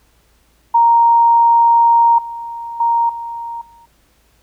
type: tone with level steps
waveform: sine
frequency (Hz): 932.3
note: A#5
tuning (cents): 0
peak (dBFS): -7 / -24 / -11 / -23 / -42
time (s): 0.74-3.86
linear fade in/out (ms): 10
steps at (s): 2.18 / 2.8 / 3.09 / 3.61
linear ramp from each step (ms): 5
effects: added 56 Hz sine -57 dBFS peak until 4.42 s + pink hiss -57 dBFS RMS until 4.42 s